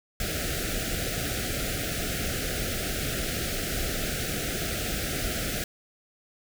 pink band-stop noise, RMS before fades -30 dBFS, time 0.2-5.64 s, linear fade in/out 2 ms, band 750 to 1300 Hz, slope 96 dB/octave, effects none

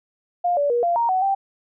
sine tone with pitch steps, 705 / 575 / 478.7 / 691 / 934 / 748 / 783 Hz, F5 / D5 / A#4 / F5 / A#5 / F#5 / G5, +16 / -37 / +46 / -19 / +3 / +19 / -2 cents, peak -17 dBFS, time 0.44-1.35 s, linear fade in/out 10 ms, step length 130 ms, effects none

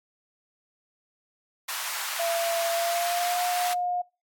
pink high-pass noise, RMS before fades -32 dBFS, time 1.68-3.74 s, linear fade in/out 10 ms, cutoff 890 Hz, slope 24 dB/octave
sine tone with pitch glide, 676 to 714.5 Hz, E5 to F5, +43 to +39 cents, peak -25 dBFS, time 2.19-4.02 s, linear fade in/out 10 ms, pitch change +96 cents, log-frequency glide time 2.71-3.42 s
effects noise-tail reverb RT60 0.3 s tail -25 dB re dry + AAC 64 kbps

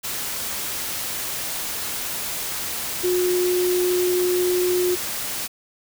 sine tone in noise, 360 Hz, F#4, 47 cents flat, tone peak -18 dBFS, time 3.03-4.96 s, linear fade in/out 20 ms, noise white, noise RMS -28 dBFS, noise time 0.03-5.48 s, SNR +7 dB, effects none

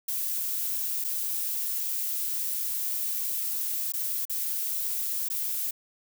violet noise with dropouts, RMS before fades -30 dBFS, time 0.08-5.71 s, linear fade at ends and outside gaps 5 ms, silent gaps 1.042-1.046 / 3.922-3.936 / 4.253-4.296 / 5.287-5.3 s, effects none

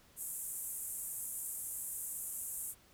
pink band-pass noise, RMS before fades -42 dBFS, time 0.16-2.75 s, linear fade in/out 50 ms, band 7800 to 14000 Hz, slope 48 dB/octave, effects pink hiss -64 dBFS RMS until 2.93 s

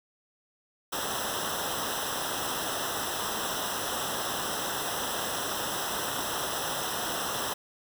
pink noise with comb filter, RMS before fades -32 dBFS, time 0.92-7.54 s, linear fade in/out 10 ms, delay 0.44 ms, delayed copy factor -1, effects none

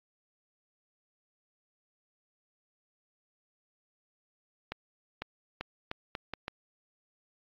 accelerating click train, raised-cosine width 0.3 ms, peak -19 dBFS, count 7, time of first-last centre 4.72-6.481 s, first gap 500 ms, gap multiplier 0.78, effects low-pass 5000 Hz 12 dB/octave + AAC 64 kbps

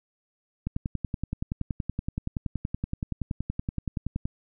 click train, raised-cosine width 5 ms, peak -16 dBFS, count 39, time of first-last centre 0.67-4.255 s, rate 10.6 Hz, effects none

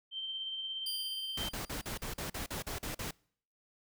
sine tone with tremolo, 3126 Hz, G7, 6 cents flat, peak -35 dBFS, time 0.11-1.52 s, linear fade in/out 50 ms, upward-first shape sine, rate 17 Hz, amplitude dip 30%
sawtooth tone with exponential decay, 4782 Hz, D8, 30 cents sharp, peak -33 dBFS, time 0.86-2.2 s, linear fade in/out 5 ms, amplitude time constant 290 ms
pink noise bursts, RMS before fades -39 dBFS, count 11, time 1.37-3.11 s, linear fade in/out 5 ms, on 120 ms, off 42 ms
effects noise-tail reverb RT60 0.6 s tail -26 dB re dry

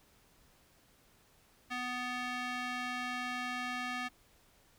square tone with band-pass filter, 248.4 Hz, B3, 10 cents sharp, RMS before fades -38 dBFS, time 1.7-4.09 s, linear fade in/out 20 ms, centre 2000 Hz, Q 1.1, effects pink hiss -66 dBFS RMS until 4.78 s

